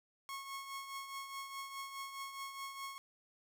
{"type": "tone with tremolo", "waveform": "sawtooth", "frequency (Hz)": 1094, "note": "C#6", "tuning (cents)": -23, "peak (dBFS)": -37, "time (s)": [0.29, 2.98], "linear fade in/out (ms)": 0, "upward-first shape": "triangle", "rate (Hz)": 4.8, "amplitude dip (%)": 60, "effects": []}